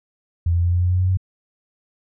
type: tone with pitch steps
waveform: sine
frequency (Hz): 85 / 86.14 / 87.29 / 88.46 / 89.64 / 90.84 / 92.05 / 93.28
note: F2 / F2 / F2 / F2 / F2 / F#2 / F#2 / F#2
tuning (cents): -46 / -23 / 0 / +23 / +46 / -31 / -8 / +15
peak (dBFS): -15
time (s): 0.46-1.172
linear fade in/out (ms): 5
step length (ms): 89
effects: none